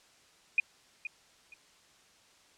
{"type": "tone with echo", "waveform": "sine", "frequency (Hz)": 2458, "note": "D#7", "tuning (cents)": -22, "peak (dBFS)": -21, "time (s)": [0.58, 0.6], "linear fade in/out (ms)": 2, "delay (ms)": 470, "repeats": 2, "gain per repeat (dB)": -13, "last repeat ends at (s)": 1.54, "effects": ["white hiss -62 dBFS RMS until 2.57 s", "low-pass 7000 Hz 12 dB/octave"]}